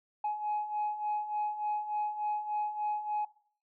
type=beating tone pair; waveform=sine; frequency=839 / 842.4 Hz; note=G#5 / G#5; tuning=+17 / +24 cents; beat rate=3.4 Hz; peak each=-36 / -31 dBFS; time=0.24-3.25 s; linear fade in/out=5 ms; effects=noise-tail reverb RT60 0.5 s tail -19 dB re dry + tanh soft clip ceiling -26 dBFS